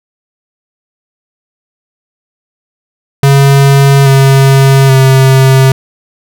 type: tone with pitch steps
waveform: square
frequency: 138.59 / 135.74 / 132.94 Hz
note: C#3 / C#3 / C3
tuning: 0 / -36 / +28 cents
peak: -3 dBFS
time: 3.23-5.72 s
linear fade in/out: 2 ms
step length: 830 ms
effects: none